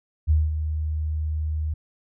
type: tone with ADSR envelope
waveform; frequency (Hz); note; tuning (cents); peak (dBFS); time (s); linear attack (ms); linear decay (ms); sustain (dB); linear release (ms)
sine; 77.3; D#2; -11; -14; 0.27-1.74; 34; 200; -9; 7
effects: none